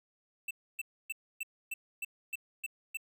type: tone bursts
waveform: square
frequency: 2662 Hz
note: E7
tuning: 16 cents sharp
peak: -35 dBFS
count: 9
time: 0.48-2.972 s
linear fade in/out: 5 ms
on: 28 ms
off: 280 ms
effects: none